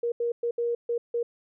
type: tone bursts at uneven times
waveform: sine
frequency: 472.5 Hz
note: A#4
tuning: 23 cents sharp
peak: -24 dBFS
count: 6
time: 0.03-0.12 / 0.2-0.32 / 0.43-0.51 / 0.58-0.75 / 0.89-0.98 / 1.14-1.23 s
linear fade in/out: 5 ms
effects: none